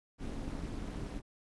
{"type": "noise with amplitude modulation", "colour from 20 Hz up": "brown", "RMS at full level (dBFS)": -36, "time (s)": [0.18, 1.22], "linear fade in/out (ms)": 50, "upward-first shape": "sine", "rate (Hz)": 248, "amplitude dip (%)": 90, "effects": ["resampled to 24000 Hz"]}